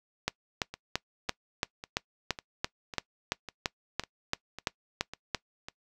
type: two click trains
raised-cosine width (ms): 0.2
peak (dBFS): -22 / -10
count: 10 / 16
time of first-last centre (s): 0.74-5.685 / 0.28-5.348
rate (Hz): 1.82 / 2.96
effects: noise-tail reverb RT60 0.1 s tail -22 dB re dry